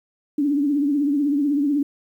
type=tone with vibrato; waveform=sine; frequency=287.1 Hz; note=D4; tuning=39 cents flat; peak=-17 dBFS; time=0.38-1.83 s; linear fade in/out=5 ms; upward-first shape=triangle; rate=16 Hz; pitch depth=100 cents each way; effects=9-bit